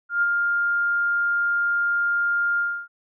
sine tone with ADSR envelope, 1404 Hz, F6, 9 cents sharp, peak -16 dBFS, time 0.09-2.88 s, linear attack 130 ms, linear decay 34 ms, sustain -3 dB, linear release 290 ms, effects none

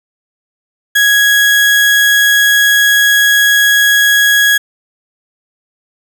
35% pulse tone, 1661.2 Hz, G#6, in tune, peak -5 dBFS, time 0.95-4.58 s, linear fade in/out 10 ms, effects none

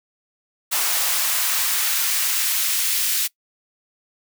white noise with high-pass filter sweep, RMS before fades -21 dBFS, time 0.71-3.28 s, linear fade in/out 20 ms, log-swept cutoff 660 to 2400 Hz, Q 0.78, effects noise-tail reverb RT60 0.1 s tail -22 dB re dry

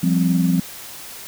sine chord, F suspended second, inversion none, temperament equal, 174.61 / 196 / 261.6 Hz, F3 / G3 / C4, 0 / 0 / 0 cents, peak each -16 / -21 / -20 dBFS, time 0.03-0.6 s, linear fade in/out 5 ms, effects tanh soft clip ceiling -6 dBFS + white hiss -36 dBFS RMS until 1.27 s

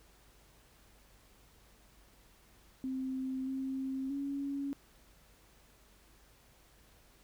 sine tone with pitch steps, 261.8 / 265.8 / 279.2 Hz, C4 / C4 / C#4, +1 / +27 / +13 cents, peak -34 dBFS, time 2.84-4.73 s, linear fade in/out 0 ms, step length 630 ms, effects added 50 Hz sine -65 dBFS peak until 7.23 s + pink hiss -64 dBFS RMS until 7.23 s

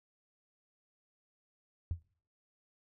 sine tone with exponential decay, 85.6 Hz, F2, 34 cents flat, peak -27 dBFS, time 1.91-2.02 s, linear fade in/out 0 ms, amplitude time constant 22 ms, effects noise-tail reverb RT60 0.5 s tail -23 dB re dry + tanh soft clip ceiling -24 dBFS

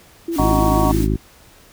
sine tone with vibrato, 309.4 Hz, D#4, 10 cents flat, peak -20 dBFS, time 0.28-1.05 s, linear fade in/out 5 ms, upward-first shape square, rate 6.2 Hz, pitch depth 140 cents each way
white high-pass noise, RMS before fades -33 dBFS, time 0.31-1.08 s, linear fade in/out 50 ms, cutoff 440 Hz, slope 12 dB/octave
sine chord, D# minor seventh, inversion none, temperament just, 622.3 / 746.7 / 933.4 / 1120.1 Hz, D#5 / F#5 / A#5 / C#6, 0 / +16 / +2 / +18 cents, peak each -23 dBFS, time 0.38-0.92 s, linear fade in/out 10 ms
harmonic tone, 52.8 Hz, G#1, 29 cents sharp, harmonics 1 / 2 / 3 / 4 / 5 / 6 / 7, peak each -19 / -22 / -24 / -25 / -26 / -27 / -27 dBFS, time 0.38-1.17 s, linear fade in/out 20 ms
effects pink hiss -48 dBFS RMS until 1.72 s

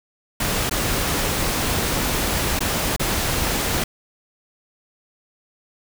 pink noise with dropouts, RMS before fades -22 dBFS, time 0.4-3.84 s, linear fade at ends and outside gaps 5 ms, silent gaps 0.696-0.71 / 2.592-2.605 / 2.964-2.995 s, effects none

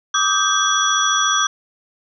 sine tone cluster, 1164 / 1258 / 1568 / 3360 / 5840 Hz, D6 / D#6 / G6 / G#7 / F#8, -16 / +19 / 0 / +19 / -24 cents, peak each -21 dBFS, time 0.14-1.47 s, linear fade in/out 5 ms, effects none

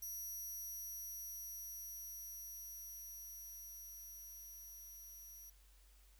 5% pulse tone with level ramp, 5800 Hz, F#8, 35 cents flat, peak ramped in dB -38 to -48 dBFS, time 0.02-5.5 s, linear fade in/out 5 ms, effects added 48 Hz sine -63 dBFS peak until 6.19 s + white hiss -71 dBFS RMS until 6.19 s

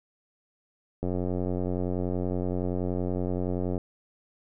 click train, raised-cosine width 2 ms, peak -17 dBFS, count 250, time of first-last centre 1.03-3.778 s, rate 90.6 Hz, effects none

